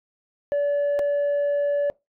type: tone with dropouts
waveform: sine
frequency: 575 Hz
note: D5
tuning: 37 cents flat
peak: -17 dBFS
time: 0.52-1.9 s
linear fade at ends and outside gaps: 0 ms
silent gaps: 0.991-0.994 s
effects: noise-tail reverb RT60 0.2 s tail -24 dB re dry + tanh soft clip ceiling -19 dBFS